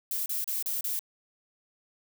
violet noise bursts, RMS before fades -31 dBFS, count 5, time 0.11-0.992 s, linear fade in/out 2 ms, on 150 ms, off 33 ms, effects none

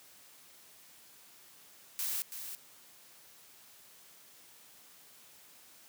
blue noise with echo, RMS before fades -35 dBFS, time 1.99-2.22 s, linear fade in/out 0 ms, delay 330 ms, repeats 1, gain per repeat -8 dB, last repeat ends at 2.55 s, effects white hiss -58 dBFS RMS until 5.88 s + high-pass 100 Hz 12 dB/octave

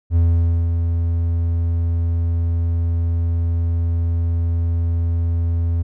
triangle tone with ADSR envelope, 84.2 Hz, E2, 37 cents sharp, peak -9 dBFS, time 0.1-5.83 s, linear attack 59 ms, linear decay 520 ms, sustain -5 dB, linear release 16 ms, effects none

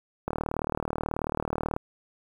click train, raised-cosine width 1 ms, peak -14 dBFS, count 58, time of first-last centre 0.28-1.764 s, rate 38.4 Hz, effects 8-bit

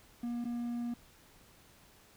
triangle tone with dropouts, 238.4 Hz, A#3, 39 cents sharp, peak -32 dBFS, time 0.23-0.94 s, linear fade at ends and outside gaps 5 ms, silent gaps 0.444-0.452 s, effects pink hiss -61 dBFS RMS until 2.16 s

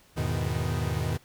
45% pulse chord, E major seventh, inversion none, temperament equal with one note detuned, 81.6 / 103.83 / 123.47 / 155.56 Hz, E2 / G#2 / B2 / D#3, -17 / 0 / 0 / 0 cents, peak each -32 dBFS, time 0.16-1.18 s, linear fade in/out 20 ms, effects pink hiss -59 dBFS RMS until 1.24 s

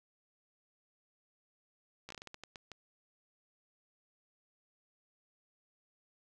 slowing click train, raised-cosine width 0.2 ms, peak -29 dBFS, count 11, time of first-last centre 2.09-2.717 s, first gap 14 ms, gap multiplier 1.31, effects none

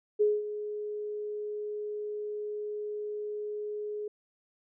sine tone with ADSR envelope, 419.5 Hz, G#4, 17 cents sharp, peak -20 dBFS, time 0.19-4.08 s, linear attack 22 ms, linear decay 210 ms, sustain -13 dB, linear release 4 ms, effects none

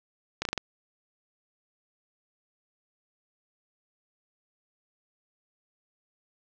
slowing click train, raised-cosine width 0.2 ms, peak -11 dBFS, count 5, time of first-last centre 0.42-0.577 s, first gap 32 ms, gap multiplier 1.14, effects low-pass 7000 Hz 12 dB/octave + 8-bit

